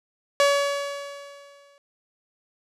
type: tone with exponential decay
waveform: sawtooth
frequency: 566 Hz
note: C#5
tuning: 36 cents sharp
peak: -11 dBFS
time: 0.4-1.78 s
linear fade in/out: 1 ms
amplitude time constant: 300 ms
effects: low-pass 8000 Hz 12 dB/octave